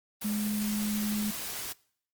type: tone in noise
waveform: sine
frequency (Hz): 210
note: G#3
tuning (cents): +19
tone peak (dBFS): -28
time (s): 0.24-1.31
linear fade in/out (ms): 10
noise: white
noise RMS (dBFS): -37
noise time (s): 0.21-1.73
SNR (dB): +6
effects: noise-tail reverb RT60 0.6 s tail -23 dB re dry + Opus 24 kbps